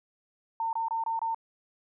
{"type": "tone bursts", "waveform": "sine", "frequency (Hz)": 907, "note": "A#5", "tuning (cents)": -48, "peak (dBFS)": -27, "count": 5, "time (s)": [0.6, 1.346], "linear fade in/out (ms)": 2, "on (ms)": 130, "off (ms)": 24, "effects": []}